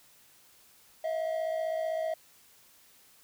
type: tone pair together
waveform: triangle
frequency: 642 / 697.7 Hz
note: E5 / F5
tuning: -46 / -2 cents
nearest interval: minor second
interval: 144 cents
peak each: -28 / -35 dBFS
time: 1.04-2.14 s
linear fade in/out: 5 ms
effects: white hiss -60 dBFS RMS until 3.23 s